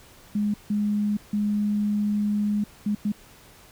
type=tone bursts at uneven times; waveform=sine; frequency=207.7 Hz; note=G#3; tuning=in tune; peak=-21 dBFS; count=5; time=0.35-0.54 / 0.7-1.17 / 1.33-2.64 / 2.86-2.95 / 3.05-3.12 s; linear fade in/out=5 ms; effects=pink hiss -51 dBFS RMS until 3.71 s